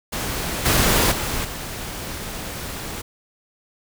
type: noise with level steps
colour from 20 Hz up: pink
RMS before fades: -26 / -17 / -25 / -31 dBFS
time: 0.12-3.02 s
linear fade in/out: 10 ms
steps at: 0.65 / 1.11 / 1.44 s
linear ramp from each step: 10 ms
effects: none